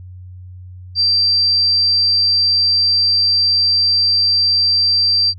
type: tone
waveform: sine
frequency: 4699 Hz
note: D8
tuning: in tune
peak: -11 dBFS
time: 0.95-5.34 s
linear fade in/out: 50 ms
effects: added 91 Hz sine -32 dBFS peak until 5.38 s